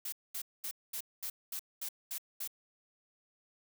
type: noise bursts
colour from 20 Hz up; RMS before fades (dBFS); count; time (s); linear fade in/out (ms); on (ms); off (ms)
blue; -39; 9; 0.05-2.476; 5; 74; 220
effects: none